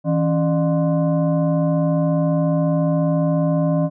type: tone with frequency modulation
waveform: sine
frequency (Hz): 162.8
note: E3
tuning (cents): -21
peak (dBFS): -15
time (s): 0.04-3.9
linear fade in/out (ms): 50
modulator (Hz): 440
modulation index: 1
effects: none